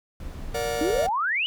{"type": "noise", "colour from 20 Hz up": "brown", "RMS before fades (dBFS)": -36, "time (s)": [0.2, 1.09], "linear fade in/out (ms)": 2}
{"type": "chord", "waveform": "45% pulse", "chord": "Bb augmented", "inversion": "none", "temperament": "just", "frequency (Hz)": [466.2, 582.7, 728.4], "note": ["Bb4", "D5", "F#5"], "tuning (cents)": [0, -14, -27], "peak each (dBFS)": [-29, -30, -32], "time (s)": [0.54, 1.07], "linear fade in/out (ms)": 10}
{"type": "exponential sweep", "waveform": "sine", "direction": "up", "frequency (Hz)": [293.7, 3043], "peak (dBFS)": -22, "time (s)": [0.81, 1.46], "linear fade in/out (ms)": 0}
{"effects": []}